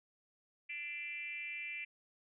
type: tone with frequency modulation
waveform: sine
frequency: 2359 Hz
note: D7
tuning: 7 cents sharp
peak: -40 dBFS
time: 0.69-1.85 s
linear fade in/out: 10 ms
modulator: 308 Hz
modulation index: 1
effects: none